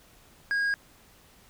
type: tone with tanh clipping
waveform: sine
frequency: 1635 Hz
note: G#6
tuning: 28 cents flat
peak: -25 dBFS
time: 0.51-0.74 s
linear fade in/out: 0 ms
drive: 5 dB
effects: pink hiss -57 dBFS RMS until 1.49 s